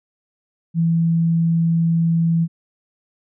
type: tone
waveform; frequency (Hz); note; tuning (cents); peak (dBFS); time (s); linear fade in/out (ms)
sine; 166; E3; +12; -14; 0.74-2.48; 50
effects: none